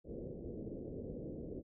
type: low-pass noise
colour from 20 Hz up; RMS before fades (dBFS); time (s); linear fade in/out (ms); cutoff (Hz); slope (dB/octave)
white; -45; 0.04-1.63; 50; 510; 48
effects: none